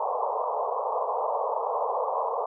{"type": "band-pass noise", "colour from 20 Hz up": "white", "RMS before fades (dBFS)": -28, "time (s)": [0, 2.46], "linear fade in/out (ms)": 5, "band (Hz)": [440, 1100], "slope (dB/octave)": 96, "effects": []}